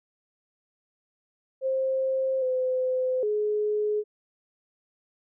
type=tone with pitch steps; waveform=sine; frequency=528 / 512 / 421.5 Hz; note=C5 / C5 / G#4; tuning=+16 / -38 / +26 cents; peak=-23 dBFS; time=1.61-4.04 s; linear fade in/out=50 ms; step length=810 ms; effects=none